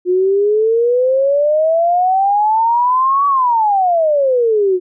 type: exponential two-way sweep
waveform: sine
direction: up then down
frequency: 355.7 to 1143 to 355.7 Hz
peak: -10 dBFS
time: 0.05-4.8 s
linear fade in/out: 50 ms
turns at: 3.27 s
effects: none